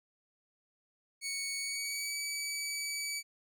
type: tone with pitch glide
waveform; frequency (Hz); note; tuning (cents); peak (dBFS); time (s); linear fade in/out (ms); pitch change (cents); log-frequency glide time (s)
15% pulse; 2227 to 2287; C#7 to D7; +7 to -47; -28; 1.21-3.23; 50; +46; 1.58-2.16
effects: none